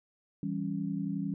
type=chord; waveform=sine; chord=C# diminished; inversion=first; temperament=equal; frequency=164.81 / 196 / 277.2 Hz; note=E3 / G3 / C#4; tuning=0 / 0 / 0 cents; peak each=-36 / -34 / -36 dBFS; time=0.43-1.34 s; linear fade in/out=2 ms; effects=none